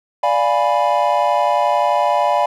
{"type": "chord", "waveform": "triangle", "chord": "D diminished seventh", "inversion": "none", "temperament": "equal", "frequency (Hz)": [587.3, 698.5, 830.6, 987.8], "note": ["D5", "F5", "Ab5", "Cb6"], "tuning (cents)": [0, 0, 0, 0], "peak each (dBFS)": -17, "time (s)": [0.23, 2.46], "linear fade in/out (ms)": 5, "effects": []}